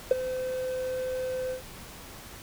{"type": "tone with ADSR envelope", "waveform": "triangle", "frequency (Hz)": 513, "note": "C5", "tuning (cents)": -34, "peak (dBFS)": -10, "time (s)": [0.11, 1.62], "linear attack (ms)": 4, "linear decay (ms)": 15, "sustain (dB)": -17, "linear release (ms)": 110, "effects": ["tanh soft clip ceiling -12 dBFS", "pink hiss -45 dBFS RMS until 2.42 s"]}